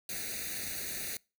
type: noise with comb filter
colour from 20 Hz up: white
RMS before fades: -38 dBFS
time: 0.09-1.17 s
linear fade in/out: 2 ms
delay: 0.47 ms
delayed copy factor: +1
effects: noise-tail reverb RT60 0.3 s tail -25 dB re dry